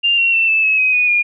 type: tone with pitch steps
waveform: sine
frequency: 2794 / 2738 / 2683 / 2630 / 2577 / 2525 / 2475 / 2425 Hz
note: F7 / F7 / E7 / E7 / E7 / D#7 / D#7 / D#7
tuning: 0 / -35 / +30 / -5 / -40 / +25 / -10 / -45 cents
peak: -11 dBFS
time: 0.03-1.23 s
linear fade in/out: 20 ms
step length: 150 ms
effects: none